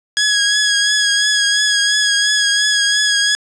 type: tone with vibrato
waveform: 15% pulse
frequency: 1665 Hz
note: G#6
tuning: 4 cents sharp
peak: -6 dBFS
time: 0.17-3.35 s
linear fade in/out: 0 ms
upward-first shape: triangle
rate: 2.9 Hz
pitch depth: 35 cents each way
effects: resampled to 22050 Hz + 8-bit